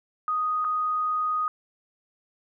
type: tone with dropouts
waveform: sine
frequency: 1244.5 Hz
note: D#6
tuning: in tune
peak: -23 dBFS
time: 0.28-1.48 s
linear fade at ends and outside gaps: 1 ms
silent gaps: 0.644-0.648 s
effects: none